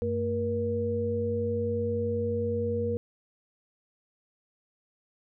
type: tone cluster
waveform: sine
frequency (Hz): 96.2 / 227 / 475.3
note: G2 / A#3 / A#4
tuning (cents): -32 / -46 / +34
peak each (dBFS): -32 / -34 / -28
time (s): 0.02-2.97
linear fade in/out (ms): 0
effects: none